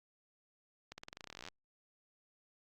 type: accelerating click train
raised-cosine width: 0.2 ms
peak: -29 dBFS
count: 21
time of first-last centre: 0.92-1.486 s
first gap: 60 ms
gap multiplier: 0.91
effects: Opus 48 kbps